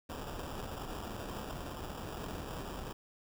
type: noise with sample-and-hold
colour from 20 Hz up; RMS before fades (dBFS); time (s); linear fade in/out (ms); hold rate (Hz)
pink; -42; 0.09-2.93; 10; 2100
effects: none